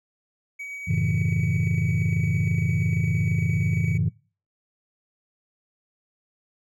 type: tone with tremolo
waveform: triangle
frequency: 2265 Hz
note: C#7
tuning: 37 cents sharp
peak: -30 dBFS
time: 0.59-3.98 s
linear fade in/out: 10 ms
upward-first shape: triangle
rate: 8.6 Hz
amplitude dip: 25%
type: chord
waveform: sine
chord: F# minor seventh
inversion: none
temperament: equal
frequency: 92.5 / 110 / 138.59 / 164.81 Hz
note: F#2 / A2 / C#3 / E3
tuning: 0 / 0 / 0 / 0 cents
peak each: -26 / -24 / -25 / -24 dBFS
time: 0.87-4.1 s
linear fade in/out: 20 ms
effects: noise-tail reverb RT60 0.4 s tail -24 dB re dry + tanh soft clip ceiling -14 dBFS